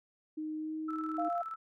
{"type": "tone with pitch glide", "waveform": "sine", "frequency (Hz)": [309.8, 313.8], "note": ["D#4", "D#4"], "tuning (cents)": [-7, 15], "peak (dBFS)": -35, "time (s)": [0.37, 1.29], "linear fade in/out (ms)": 10, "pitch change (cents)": 22, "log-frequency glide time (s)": [0.57, 0.75]}
{"type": "tone with tremolo", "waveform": "sine", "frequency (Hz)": 1318.5, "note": "E6", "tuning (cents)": 0, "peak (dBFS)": -36, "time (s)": [0.88, 1.56], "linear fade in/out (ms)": 10, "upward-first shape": "square", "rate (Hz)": 19, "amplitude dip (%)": 50}
{"type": "tone", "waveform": "sine", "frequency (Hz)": 694, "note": "F5", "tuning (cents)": -11, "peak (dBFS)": -31, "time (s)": [1.18, 1.42], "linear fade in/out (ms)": 5}
{"effects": []}